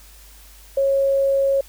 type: tone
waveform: sine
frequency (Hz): 548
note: C#5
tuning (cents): -20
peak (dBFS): -15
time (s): 0.77-1.61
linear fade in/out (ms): 5
effects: added 50 Hz sine -45 dBFS peak until 1.68 s + white hiss -48 dBFS RMS until 1.68 s